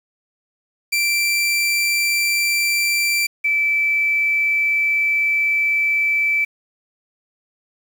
sawtooth / sine tone pair in turn, 2349 / 2318 Hz, D7 / D7, 0 / -23 cents, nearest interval unison, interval 23 cents, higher first, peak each -13 / -15 dBFS, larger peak first, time 0.92-3.27 / 3.44-6.45 s, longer second, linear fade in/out 10 ms, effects 7-bit

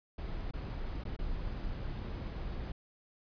brown noise with dropouts, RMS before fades -38 dBFS, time 0.18-2.72 s, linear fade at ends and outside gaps 5 ms, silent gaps 0.511-0.535 / 1.038-1.051 / 1.165-1.189 s, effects resampled to 11025 Hz

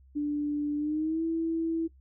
sine tone with pitch glide, 293.7 to 327.8 Hz, D4 to E4, 0 to -10 cents, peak -26 dBFS, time 0.15-1.88 s, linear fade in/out 20 ms, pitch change +190 cents, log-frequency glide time 0.77-1.23 s, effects noise-tail reverb RT60 0.1 s tail -18 dB re dry + added 66 Hz sine -54 dBFS peak until 2 s

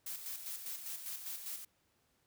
blue noise with tremolo, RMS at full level -42 dBFS, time 0.06-1.65 s, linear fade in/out 5 ms, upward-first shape square, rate 5 Hz, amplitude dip 50%, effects pink hiss -75 dBFS RMS until 2.26 s + high-pass 60 Hz 12 dB/octave

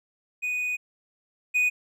triangle tone pair in turn, 2482 / 2482 Hz, D#7 / D#7, -5 / -5 cents, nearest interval unison, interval 0 cents, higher neither, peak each -24 / -18 dBFS, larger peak second, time 0.42-0.77 / 1.54-1.7 s, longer first, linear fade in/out 20 ms, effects none

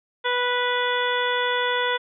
harmonic tone, 492 Hz, B4, 7 cents flat, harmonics 1 / 2 / 3 / 4 / 5 / 6 / 7, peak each -26 / -26 / -27 / -29 / -37 / -36 / -29 dBFS, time 0.24-1.98 s, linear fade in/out 20 ms, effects none

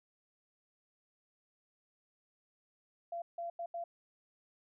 sine tone bursts at uneven times, 684 Hz, F5, 36 cents flat, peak -37 dBFS, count 4, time 3.12-3.22 / 3.38-3.5 / 3.59-3.66 / 3.74-3.84 s, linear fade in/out 5 ms, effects none

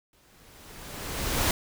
pink noise with exponential growth, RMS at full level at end -23 dBFS, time 0.13-1.51 s, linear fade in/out 2 ms, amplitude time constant 300 ms, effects none

